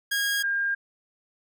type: tone pair in turn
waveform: sawtooth / sine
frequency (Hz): 1635 / 1607.8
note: G#6 / G6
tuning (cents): -28 / +43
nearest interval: unison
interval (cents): 29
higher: first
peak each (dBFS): -20 / -23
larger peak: first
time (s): 0.11-0.43 / 0.43-0.75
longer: neither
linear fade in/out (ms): 10
effects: none